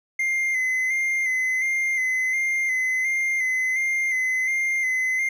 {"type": "tone with vibrato", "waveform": "triangle", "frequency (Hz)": 2073, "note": "C7", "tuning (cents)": -17, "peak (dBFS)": -19, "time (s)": [0.19, 5.29], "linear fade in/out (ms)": 5, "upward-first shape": "square", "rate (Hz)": 1.4, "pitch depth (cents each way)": 30, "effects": []}